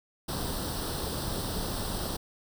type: noise with comb filter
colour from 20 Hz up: pink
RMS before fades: -33 dBFS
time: 0.28-2.17 s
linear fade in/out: 10 ms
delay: 0.22 ms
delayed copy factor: +0.75
effects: none